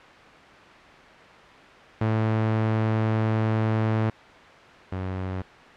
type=tone pair in turn; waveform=sawtooth; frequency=110 / 93.55 Hz; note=A2 / F#2; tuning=0 / +20 cents; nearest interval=minor third; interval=280 cents; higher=first; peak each=-17 / -24 dBFS; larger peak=first; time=2.01-4.1 / 4.92-5.42 s; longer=first; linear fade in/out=5 ms; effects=white hiss -46 dBFS RMS until 5.76 s + low-pass 2000 Hz 12 dB/octave